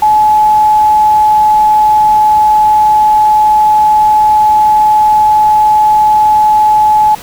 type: tone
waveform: sine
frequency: 853 Hz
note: G#5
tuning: 46 cents sharp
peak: -4 dBFS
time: 0.02-7.15 s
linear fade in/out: 5 ms
effects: pink hiss -29 dBFS RMS until 7.22 s